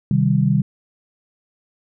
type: chord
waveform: sine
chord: C minor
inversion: none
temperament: equal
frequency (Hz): 130.81 / 155.56 / 196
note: C3 / Eb3 / G3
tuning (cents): 0 / 0 / 0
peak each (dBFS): -18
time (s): 0.11-0.62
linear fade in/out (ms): 2
effects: none